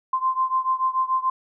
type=beating tone pair; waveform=sine; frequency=1040 / 1046.9 Hz; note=C6 / C6; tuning=-11 / +1 cents; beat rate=6.9 Hz; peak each=-22 / -24 dBFS; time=0.13-1.3 s; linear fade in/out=5 ms; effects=none